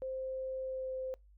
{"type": "tone with pitch glide", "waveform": "sine", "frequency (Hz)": [523.3, 519.7], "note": ["C5", "C5"], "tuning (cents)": [0, -12], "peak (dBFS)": -36, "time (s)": [0.02, 1.14], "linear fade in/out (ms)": 0, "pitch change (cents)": -12, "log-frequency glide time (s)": [0.62, 0.94], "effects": ["noise-tail reverb RT60 0.2 s tail -25 dB re dry", "added 50 Hz sine -58 dBFS peak until 1.37 s"]}